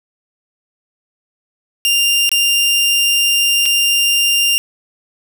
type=tone with dropouts; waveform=sawtooth; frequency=2794 Hz; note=F7; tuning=in tune; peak=-8 dBFS; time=1.85-4.58 s; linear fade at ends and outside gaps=0 ms; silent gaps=2.292-2.316 / 3.656-3.66 s; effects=none